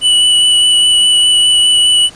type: tone with vibrato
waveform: square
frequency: 2960 Hz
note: F#7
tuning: in tune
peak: -7 dBFS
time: 0.01-2.1 s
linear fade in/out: 50 ms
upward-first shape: sine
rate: 4.9 Hz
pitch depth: 12 cents each way
effects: pink hiss -37 dBFS RMS until 2.15 s + resampled to 22050 Hz